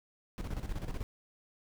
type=noise with tremolo; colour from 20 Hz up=brown; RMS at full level=-35 dBFS; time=0.38-1.03 s; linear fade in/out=0 ms; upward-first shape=square; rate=16 Hz; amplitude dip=65%; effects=none